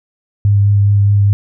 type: tone with vibrato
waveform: sine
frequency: 101.3 Hz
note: G#2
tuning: 43 cents flat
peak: -7 dBFS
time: 0.45-1.33 s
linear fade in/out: 0 ms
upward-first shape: triangle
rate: 4.8 Hz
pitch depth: 16 cents each way
effects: none